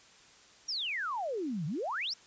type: exponential two-way sweep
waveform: sine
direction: down then up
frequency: 5820 to 140.9 to 5820 Hz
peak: -32 dBFS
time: 0.68-2.14 s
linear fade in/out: 10 ms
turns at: 1.66 s
effects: white hiss -58 dBFS RMS until 2.26 s + resampled to 16000 Hz